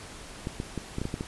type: clicks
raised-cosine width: 3 ms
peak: -18 dBFS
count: 8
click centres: 0.471 / 0.601 / 0.777 / 0.984 / 1.016 / 1.054 / 1.141 / 1.209 s
effects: pink hiss -44 dBFS RMS until 1.27 s + resampled to 24000 Hz